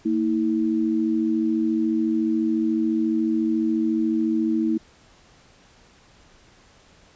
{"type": "tone pair together", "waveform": "sine", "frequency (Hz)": [227.8, 321.9], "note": ["A#3", "E4"], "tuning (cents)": [-40, -41], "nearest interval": "tritone", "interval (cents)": 599, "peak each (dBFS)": [-23, -21], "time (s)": [0.05, 4.78], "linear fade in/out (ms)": 10, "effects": ["pink hiss -54 dBFS RMS until 7.15 s", "resampled to 16000 Hz"]}